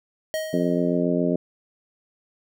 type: tone with exponential decay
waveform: square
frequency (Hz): 629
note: D#5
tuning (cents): +19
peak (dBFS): -23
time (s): 0.34-1.03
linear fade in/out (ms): 0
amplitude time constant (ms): 150
type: harmonic tone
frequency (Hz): 87.31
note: F2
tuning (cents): 0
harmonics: 2 / 3 / 4 / 5 / 6 / 7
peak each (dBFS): -25 / -24 / -27 / -28 / -33 / -27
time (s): 0.53-1.36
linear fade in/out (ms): 5
effects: none